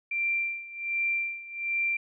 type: tone with tremolo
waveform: sine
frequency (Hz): 2362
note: D7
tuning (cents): +9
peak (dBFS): -24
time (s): 0.11-1.97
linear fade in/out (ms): 5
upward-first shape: sine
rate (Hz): 1.3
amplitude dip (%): 85
effects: none